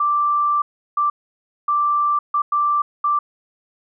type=tone bursts at uneven times; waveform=sine; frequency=1174.7 Hz; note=D6; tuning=in tune; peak=-15 dBFS; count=6; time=0-0.62 / 0.97-1.1 / 1.68-2.19 / 2.34-2.42 / 2.52-2.82 / 3.04-3.19 s; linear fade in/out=5 ms; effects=none